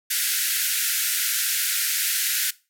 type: band-pass noise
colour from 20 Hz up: white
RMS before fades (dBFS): -24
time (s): 0.1-2.51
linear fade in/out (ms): 10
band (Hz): 1400 to 16000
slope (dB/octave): 96
effects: noise-tail reverb RT60 0.3 s tail -20 dB re dry